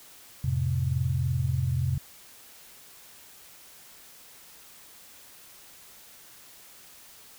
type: chord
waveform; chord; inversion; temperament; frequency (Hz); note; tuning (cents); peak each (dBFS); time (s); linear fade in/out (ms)
sine; F major; none; equal; 87.31 / 110 / 130.81; F2 / A2 / C3; 0 / 0 / 0; -29 / -32 / -26; 0.44-1.98; 5
effects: white hiss -51 dBFS RMS until 7.38 s